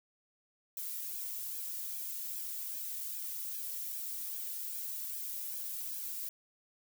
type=noise with flanger; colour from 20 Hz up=violet; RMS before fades=-40 dBFS; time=0.77-6.29 s; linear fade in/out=2 ms; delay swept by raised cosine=1.2 to 2.15 ms; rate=2.5 Hz; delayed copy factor=+0.65; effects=none